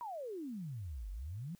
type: exponential two-way sweep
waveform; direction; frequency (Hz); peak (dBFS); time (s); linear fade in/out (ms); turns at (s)
sine; down then up; 997 to 45.36 to 186.2; -40; 0.01-1.55; 0; 1.1
effects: white hiss -70 dBFS RMS until 1.59 s